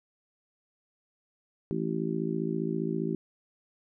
harmonic tone, 55 Hz, A1, in tune, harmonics 3 / 4 / 5 / 6 / 7, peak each -33 / -34 / -38 / -34 / -34 dBFS, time 1.71-3.15 s, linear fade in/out 0 ms, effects none

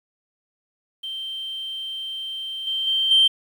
sine tone with level steps, 3135 Hz, G7, 1 cent flat, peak -28 / -22 / -18 / -11 dBFS, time 1.03-3.28 s, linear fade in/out 10 ms, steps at 2.67 / 2.87 / 3.11 s, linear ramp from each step 2 ms, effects tanh soft clip ceiling -9 dBFS + 8-bit

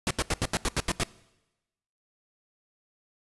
pink noise bursts, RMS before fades -26 dBFS, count 9, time 0.07-1.034 s, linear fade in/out 0 ms, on 36 ms, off 80 ms, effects noise-tail reverb RT60 1.0 s tail -21 dB re dry + resampled to 24000 Hz

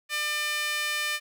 sawtooth tone with high-pass filter, 600 Hz, D5, 37 cents sharp, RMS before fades -29 dBFS, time 0.09-1.2 s, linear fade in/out 50 ms, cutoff 2000 Hz, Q 1.8, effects none

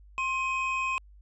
triangle tone pair together, 1059.9 / 2521 Hz, C6 / D#7, +22 / +22 cents, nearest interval octave + minor third, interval 1500 cents, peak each -28 dBFS, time 0.18-0.98 s, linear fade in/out 0 ms, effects added 50 Hz sine -50 dBFS peak until 1.21 s + resampled to 22050 Hz

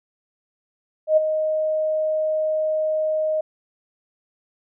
sine tone with ADSR envelope, 623 Hz, D#5, 2 cents sharp, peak -10 dBFS, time 1.07-3.41 s, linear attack 100 ms, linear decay 15 ms, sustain -9 dB, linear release 6 ms, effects none

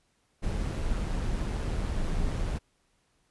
brown noise with amplitude modulation, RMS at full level -28 dBFS, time 0.42-2.59 s, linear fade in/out 20 ms, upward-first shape sine, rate 159 Hz, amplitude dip 35%, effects pink hiss -71 dBFS RMS until 3.3 s + resampled to 24000 Hz

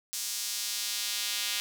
square tone with high-pass filter sweep, 110 Hz, A2, in tune, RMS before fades -33 dBFS, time 0.13-1.6 s, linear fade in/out 0 ms, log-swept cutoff 5900 to 3200 Hz, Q 1.2, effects none

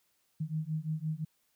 sine beating tone pair, 153.7 / 159.5 Hz, D#3 / D#3, -21 / +43 cents, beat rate 5.8 Hz, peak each -35 / -35 dBFS, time 0.4-1.25 s, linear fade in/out 10 ms, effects white hiss -74 dBFS RMS until 1.55 s

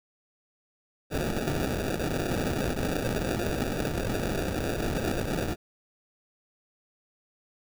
blue noise with sample-and-hold, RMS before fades -29 dBFS, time 1.1-5.56 s, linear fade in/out 50 ms, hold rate 1050 Hz, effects none

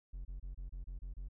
triangle tone bursts, 44.88 Hz, F1, 48 cents sharp, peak -39 dBFS, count 8, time 0.13-1.286 s, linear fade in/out 10 ms, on 120 ms, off 28 ms, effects none

